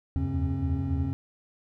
triangle tone cluster, 78.2 / 81.9 / 92.4 / 135.1 / 269.9 Hz, D#2 / E2 / F#2 / C#3 / C#4, +9 / -11 / -2 / -44 / -46 cents, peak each -30 dBFS, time 0.16-1.13 s, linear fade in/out 0 ms, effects none

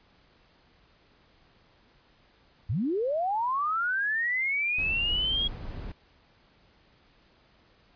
sine linear sweep, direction up, 80.9 to 3322 Hz, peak -25 dBFS, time 2.69-5.48 s, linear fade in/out 10 ms
brown noise, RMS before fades -36 dBFS, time 4.78-5.92 s, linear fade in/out 5 ms
effects pink hiss -62 dBFS RMS until 7.95 s + resampled to 11025 Hz

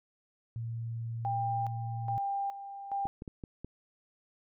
sine tone, 115.2 Hz, A#2, 20 cents flat, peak -34 dBFS, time 0.56-2.18 s, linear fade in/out 0 ms
sine tone with tremolo, 795 Hz, G5, 24 cents sharp, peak -30 dBFS, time 1.25-3.07 s, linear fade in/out 0 ms, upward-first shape square, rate 1.2 Hz, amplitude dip 70%
clicks, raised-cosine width 3 ms, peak -28 dBFS, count 5, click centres 3.055 / 3.221 / 3.278 / 3.438 / 3.646 s
effects none

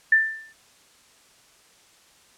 sine tone with exponential decay, 1776 Hz, A6, 16 cents sharp, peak -11 dBFS, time 0.12-0.53 s, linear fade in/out 5 ms, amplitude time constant 88 ms, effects white hiss -56 dBFS RMS until 2.37 s + low-pass 9000 Hz 12 dB/octave

